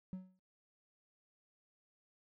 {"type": "tone with exponential decay", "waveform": "triangle", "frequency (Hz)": 185.9, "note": "F#3", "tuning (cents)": 8, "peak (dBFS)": -35, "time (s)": [0.13, 0.39], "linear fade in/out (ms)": 0, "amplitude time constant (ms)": 56, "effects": ["noise-tail reverb RT60 0.1 s tail -21 dB re dry", "tanh soft clip ceiling -33 dBFS"]}